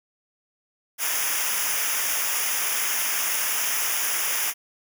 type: noise with comb filter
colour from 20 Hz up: white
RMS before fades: -25 dBFS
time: 0.98-4.54 s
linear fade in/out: 50 ms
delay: 0.24 ms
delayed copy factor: -1
effects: none